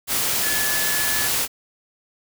sine tone in noise, 1720 Hz, A6, 40 cents flat, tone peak -26 dBFS, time 0.41-1.3 s, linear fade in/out 50 ms, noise white, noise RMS -22 dBFS, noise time 0.07-1.48 s, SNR -7 dB, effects none

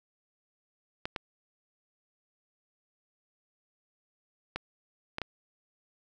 clicks, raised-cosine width 0.3 ms, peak -17 dBFS, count 5, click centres 1.055 / 1.162 / 4.56 / 5.184 / 5.217 s, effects none

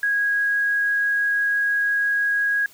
sine tone, 1649 Hz, G#6, 13 cents flat, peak -18 dBFS, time 0.03-2.66 s, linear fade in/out 2 ms, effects white hiss -50 dBFS RMS until 2.73 s

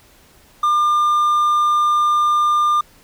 triangle tone, 1200 Hz, D6, 37 cents sharp, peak -11 dBFS, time 0.63-2.81 s, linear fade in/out 5 ms, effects pink hiss -50 dBFS RMS until 3.03 s

